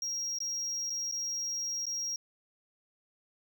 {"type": "tone with dropouts", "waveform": "triangle", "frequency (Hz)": 5620, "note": "F8", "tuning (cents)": 10, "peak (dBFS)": -31, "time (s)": [0.02, 2.16], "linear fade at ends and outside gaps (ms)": 2, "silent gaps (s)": [[0.387, 0.403], [0.898, 0.902], [1.114, 1.122], [1.856, 1.866]], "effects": []}